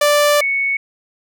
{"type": "tone pair in turn", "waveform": ["sawtooth", "sine"], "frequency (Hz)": [587, 2216], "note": ["D5", "C#7"], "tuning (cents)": [-1, -1], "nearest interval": "octave + major seventh", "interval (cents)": 2300, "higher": "second", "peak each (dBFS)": [-7, -15], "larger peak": "first", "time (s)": [[0.01, 0.41], [0.41, 0.77]], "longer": "first", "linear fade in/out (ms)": 5, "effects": []}